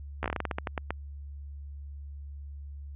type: slowing click train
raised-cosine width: 0.5 ms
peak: -15 dBFS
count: 14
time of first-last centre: 0.23-0.906 s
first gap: 13 ms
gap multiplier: 1.21
effects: added 71 Hz sine -39 dBFS peak until 2.95 s + resampled to 8000 Hz